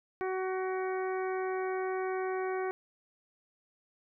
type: harmonic tone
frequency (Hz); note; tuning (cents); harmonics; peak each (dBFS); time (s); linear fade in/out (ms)
375.1; F#4; +24; 1 / 2 / 3 / 4 / 5 / 6; -32 / -38 / -42 / -44 / -46 / -48; 0.21-2.71; 0
effects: none